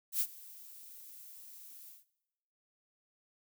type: noise with ADSR envelope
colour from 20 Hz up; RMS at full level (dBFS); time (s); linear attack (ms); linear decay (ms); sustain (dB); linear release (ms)
violet; -30; 0.12-2.05; 84; 59; -22; 160
effects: noise-tail reverb RT60 1.0 s tail -21 dB re dry